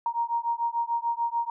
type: beating tone pair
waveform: sine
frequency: 932.3 / 939.1 Hz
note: A#5 / A#5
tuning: 0 / +13 cents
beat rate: 6.8 Hz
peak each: -28 dBFS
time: 0.06-1.5 s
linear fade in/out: 2 ms
effects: none